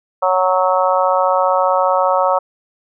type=harmonic tone; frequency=185.1 Hz; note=F#3; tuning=1 cent sharp; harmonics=3 / 4 / 5 / 6 / 7; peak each=-16 / -19 / -18 / -20 / -20 dBFS; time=0.22-2.39 s; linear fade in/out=10 ms; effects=none